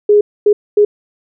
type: tone bursts at uneven times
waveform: sine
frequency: 415.3 Hz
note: G#4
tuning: in tune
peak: -5 dBFS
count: 3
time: 0.09-0.21 / 0.46-0.53 / 0.77-0.85 s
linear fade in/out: 5 ms
effects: none